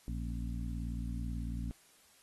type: harmonic tone with a mistuned harmonic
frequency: 58.27 Hz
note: A#1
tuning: in tune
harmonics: 1 / 2 / 3 / 4 / 5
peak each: -37 / -43 / -44 / -45 / -49 dBFS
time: 0.08-1.71 s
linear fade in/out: 0 ms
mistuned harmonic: 5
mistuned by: -93 cents
effects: white hiss -64 dBFS RMS until 2.22 s + AAC 32 kbps